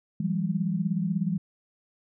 sine tone cluster, 165.9 / 185.5 / 202.1 Hz, E3 / F#3 / G#3, +11 / +5 / -47 cents, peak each -28 / -30 / -29 dBFS, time 0.2-1.38 s, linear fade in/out 5 ms, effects none

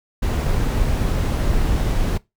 brown noise, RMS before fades -19 dBFS, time 0.22-2.18 s, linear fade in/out 10 ms, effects noise-tail reverb RT60 0.2 s tail -21 dB re dry

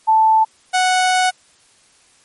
sine / sawtooth tone pair in turn, 880 / 738.8 Hz, A5 / F#5, 0 / -3 cents, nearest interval minor third, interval 303 cents, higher first, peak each -9 dBFS, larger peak neither, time 0.07-0.45 / 0.73-1.31 s, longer second, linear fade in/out 20 ms, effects white hiss -53 dBFS RMS until 2.24 s + MP3 48 kbps

